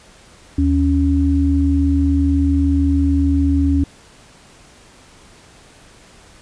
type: tone pair together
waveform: sine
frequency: 77.78 / 278.4 Hz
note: D#2 / C#4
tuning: 0 / +8 cents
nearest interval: octave + minor seventh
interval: 2208 cents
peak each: -15 dBFS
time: 0.58-3.84 s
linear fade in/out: 5 ms
effects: pink hiss -46 dBFS RMS until 6.41 s + resampled to 22050 Hz